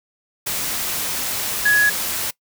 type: tone in noise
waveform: sine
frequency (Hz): 1678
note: G#6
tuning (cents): +17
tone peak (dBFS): -12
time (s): 1.65-1.9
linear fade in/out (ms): 10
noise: white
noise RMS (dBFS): -24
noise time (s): 0.46-2.31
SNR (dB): +9
effects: noise-tail reverb RT60 0.1 s tail -22 dB re dry